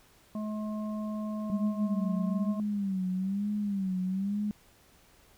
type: harmonic tone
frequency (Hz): 213.3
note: G#3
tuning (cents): +46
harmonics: 1 / 3 / 5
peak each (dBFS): -32 / -42 / -46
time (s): 0.35-2.6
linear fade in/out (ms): 2
type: tone with vibrato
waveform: sine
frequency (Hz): 196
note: G3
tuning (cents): 0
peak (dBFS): -28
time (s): 1.5-4.51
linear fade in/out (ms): 0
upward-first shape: sine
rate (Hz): 1.1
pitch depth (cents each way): 110
effects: pink hiss -61 dBFS RMS until 5.37 s